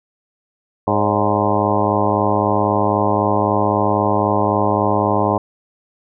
harmonic tone with a mistuned harmonic, 103.83 Hz, G#2, in tune, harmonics 1 / 2 / 3 / 4 / 5 / 6 / 7 / 8 / 9 / 10, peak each -23 / -23 / -23 / -23 / -23 / -23 / -23 / -23 / -23 / -23 dBFS, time 0.87-5.38 s, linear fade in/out 5 ms, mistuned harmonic 5, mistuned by +68 cents, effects none

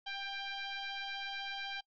sine tone with frequency modulation, 787 Hz, G5, 7 cents sharp, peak -38 dBFS, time 0.06-1.81 s, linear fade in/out 10 ms, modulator 791 Hz, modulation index 4.4, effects noise-tail reverb RT60 0.1 s tail -24 dB re dry

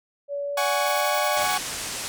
sine tone with pitch glide, 569 to 594.9 Hz, C#5 to D5, +45 to +22 cents, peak -26 dBFS, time 0.28-1.47 s, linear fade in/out 50 ms, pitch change +77 cents, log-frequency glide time 0.44-1.21 s
sawtooth chord, F# suspended second, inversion none, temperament equal with one note detuned, 740 / 830.6 / 1121 Hz, F#5 / G#5 / C#6, 0 / 0 / +19 cents, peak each -23 dBFS, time 0.57-1.58 s, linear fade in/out 5 ms
violet noise with tremolo, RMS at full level -36 dBFS, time 0.87-1.56 s, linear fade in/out 5 ms, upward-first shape square, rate 11 Hz, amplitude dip 70%
white low-pass noise, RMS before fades -32 dBFS, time 1.37-2.08 s, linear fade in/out 0 ms, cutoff 9700 Hz, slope 24 dB/octave
effects none

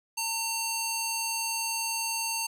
square tone with band-pass filter, 910 Hz, A#5, 42 cents flat, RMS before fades -31 dBFS, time 0.17-2.47 s, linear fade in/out 10 ms, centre 7500 Hz, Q 0.75, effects none

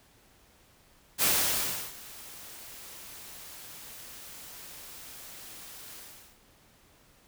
white noise with ADSR envelope, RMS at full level -24 dBFS, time 1.18-6.39 s, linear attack 45 ms, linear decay 690 ms, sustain -22 dB, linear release 420 ms, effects pink hiss -61 dBFS RMS until 7.27 s

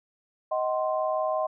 sine chord, C diminished, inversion first, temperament just, 627.9 / 753.5 / 1046.5 Hz, Eb5 / Gb5 / C6, +16 / +31 / 0 cents, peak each -26 / -31 / -31 dBFS, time 0.51-1.47 s, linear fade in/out 10 ms, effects none

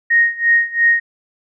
sine tone with tremolo, 1864.7 Hz, A#6, in tune, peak -8 dBFS, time 0.1-1 s, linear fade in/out 10 ms, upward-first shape sine, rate 2.9 Hz, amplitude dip 90%, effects none

